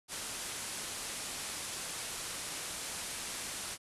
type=low-pass noise; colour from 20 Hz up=white; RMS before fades=-41 dBFS; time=0.08-3.78 s; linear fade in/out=50 ms; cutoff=11000 Hz; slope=48 dB/octave; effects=resampled to 32000 Hz